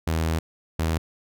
sawtooth tone bursts at uneven times, 80.8 Hz, E2, 34 cents flat, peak -18 dBFS, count 2, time 0.07-0.39 / 0.79-0.98 s, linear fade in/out 5 ms, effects none

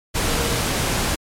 sine tone in noise, 470.2 Hz, A#4, 15 cents sharp, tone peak -29 dBFS, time 0.26-0.6 s, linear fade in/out 20 ms, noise pink, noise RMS -21 dBFS, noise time 0.14-1.16 s, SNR -11 dB, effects low-pass 12000 Hz 12 dB/octave + MP3 96 kbps

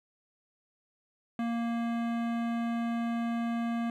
sine tone with hard clipping, 233.1 Hz, A#3, in tune, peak -31 dBFS, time 1.39-3.9 s, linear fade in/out 2 ms, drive 17 dB, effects none

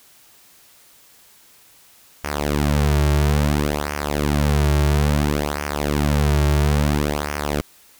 sawtooth tone with flanger, 73.42 Hz, D2, in tune, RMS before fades -19 dBFS, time 2.24-7.61 s, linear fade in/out 0 ms, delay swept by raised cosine 0.25 to 4.05 ms, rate 0.59 Hz, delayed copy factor -0.8, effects white hiss -51 dBFS RMS until 7.99 s

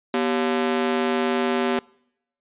sawtooth ring-modulated tone, 316.5 Hz, D#4, 30 cents sharp, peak -13 dBFS, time 0.14-1.79 s, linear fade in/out 0 ms, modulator 73.2 Hz, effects noise-tail reverb RT60 0.8 s tail -26 dB re dry + resampled to 8000 Hz

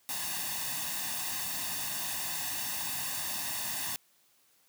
white noise with comb filter, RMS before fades -35 dBFS, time 0.09-3.96 s, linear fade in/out 0 ms, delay 1.1 ms, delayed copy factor +0.75, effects white hiss -67 dBFS RMS until 4.68 s + high-pass 100 Hz 12 dB/octave

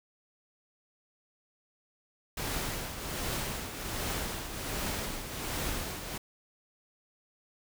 pink noise with tremolo, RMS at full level -33 dBFS, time 2.37-6.18 s, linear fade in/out 5 ms, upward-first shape triangle, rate 1.3 Hz, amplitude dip 60%, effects none

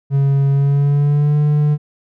triangle tone with pitch glide, 138.59 to 148.54 Hz, C#3 to D3, 0 to +20 cents, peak -9 dBFS, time 0.1-1.78 s, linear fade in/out 50 ms, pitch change +120 cents, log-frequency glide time 0.51-1.38 s, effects none

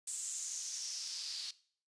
white noise with band-pass filter sweep, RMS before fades -42 dBFS, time 0.07-1.51 s, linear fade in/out 5 ms, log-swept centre 8000 to 4300 Hz, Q 4.8, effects noise-tail reverb RT60 0.5 s tail -19 dB re dry + resampled to 22050 Hz

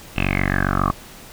10% pulse tone with low-pass filter sweep, 47.32 Hz, F#1, 40 cents sharp, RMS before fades -20 dBFS, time 0.16-0.92 s, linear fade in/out 10 ms, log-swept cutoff 2800 to 1100 Hz, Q 9, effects pink hiss -41 dBFS RMS until 1.32 s

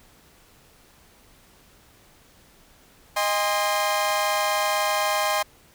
sawtooth chord, Ab major, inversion second, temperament equal with one note detuned, 622.3 / 811.2 / 1046.5 Hz, Eb5 / Ab5 / C6, 0 / -41 / 0 cents, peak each -22 dBFS, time 3.16-5.43 s, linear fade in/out 10 ms, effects pink hiss -55 dBFS RMS until 5.74 s

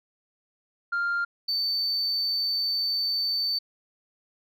sine tone pair in turn, 1396.9 / 4546 Hz, F6 / C#8, 0 / +43 cents, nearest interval octave + minor sixth, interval 2043 cents, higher second, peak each -22 dBFS, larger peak neither, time 0.92-1.25 / 1.48-3.59 s, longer second, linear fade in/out 10 ms, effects tanh soft clip ceiling -22 dBFS

